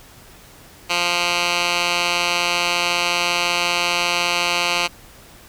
10% pulse tone with band-pass filter, 174.61 Hz, F3, in tune, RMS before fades -20 dBFS, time 0.89-4.88 s, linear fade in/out 20 ms, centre 3200 Hz, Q 1.1, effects pink hiss -45 dBFS RMS until 5.48 s

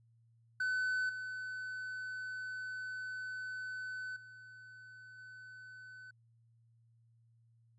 triangle tone with level steps, 1510 Hz, F#6, 35 cents sharp, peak -30 / -38 / -50 / -48 dBFS, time 0.6-6.11 s, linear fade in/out 5 ms, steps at 1.09 / 4.16 / 5.18 s, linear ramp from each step 5 ms, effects added 115 Hz sine -65 dBFS peak until 7.78 s + resampled to 22050 Hz

